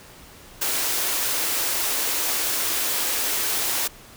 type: high-pass noise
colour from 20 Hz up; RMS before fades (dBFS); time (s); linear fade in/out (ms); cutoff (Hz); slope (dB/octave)
white; -24; 0.61-3.88; 10; 270; 48
effects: pink hiss -46 dBFS RMS until 4.16 s